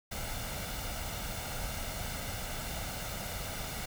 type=noise with comb filter; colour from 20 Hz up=pink; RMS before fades=-38 dBFS; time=0.11-3.86 s; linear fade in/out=10 ms; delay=1.4 ms; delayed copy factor=+0.55; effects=none